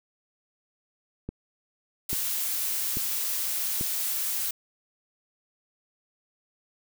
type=click train; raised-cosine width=3 ms; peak=-20 dBFS; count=4; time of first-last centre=1.29-3.811 s; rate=1.19 Hz
type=noise; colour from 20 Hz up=blue; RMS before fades=-29 dBFS; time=2.09-4.51 s; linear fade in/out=5 ms
effects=none